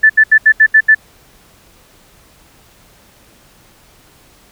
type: tone bursts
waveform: sine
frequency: 1754 Hz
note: A6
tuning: 6 cents flat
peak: -3 dBFS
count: 7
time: 0.03-0.949 s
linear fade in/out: 10 ms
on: 67 ms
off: 75 ms
effects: pink hiss -47 dBFS RMS until 4.51 s